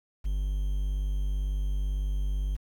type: tone with quantisation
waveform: triangle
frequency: 49 Hz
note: G1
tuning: in tune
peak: -24 dBFS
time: 0.24-2.57 s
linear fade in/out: 20 ms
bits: 9
effects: none